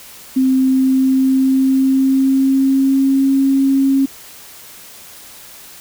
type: tone with pitch glide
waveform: sine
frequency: 261.6 to 271.3 Hz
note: C4 to C#4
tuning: 0 to -37 cents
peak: -10 dBFS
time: 0.36-4.06 s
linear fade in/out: 10 ms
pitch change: +63 cents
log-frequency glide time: 0.5-3.36 s
effects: white hiss -38 dBFS RMS until 5.8 s